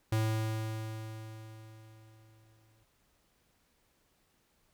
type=tone with exponential decay; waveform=square; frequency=110 Hz; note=A2; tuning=in tune; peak=-27 dBFS; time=0.12-2.84 s; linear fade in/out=5 ms; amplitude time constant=590 ms; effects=pink hiss -72 dBFS RMS until 4.73 s